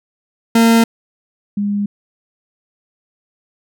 40% pulse / sine tone pair in turn, 228.7 / 203.7 Hz, A#3 / G#3, -33 / -33 cents, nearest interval major second, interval 200 cents, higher first, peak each -7 / -15 dBFS, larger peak first, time 0.55-0.84 / 1.57-1.86 s, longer neither, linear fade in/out 5 ms, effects none

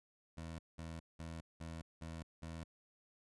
20% pulse tone bursts, 81.8 Hz, E2, 13 cents flat, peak -40 dBFS, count 6, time 0.37-2.64 s, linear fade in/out 10 ms, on 220 ms, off 190 ms, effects resampled to 24000 Hz

